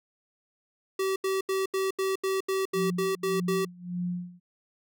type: tone bursts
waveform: square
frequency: 383.7 Hz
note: G4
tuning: 37 cents flat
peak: -26 dBFS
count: 11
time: 0.99-3.65 s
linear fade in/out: 5 ms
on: 170 ms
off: 79 ms
type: tone with tremolo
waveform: sine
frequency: 177.4 Hz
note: F3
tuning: 27 cents sharp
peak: -27 dBFS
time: 2.73-4.4 s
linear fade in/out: 50 ms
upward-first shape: sine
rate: 1.7 Hz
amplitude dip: 90%
effects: none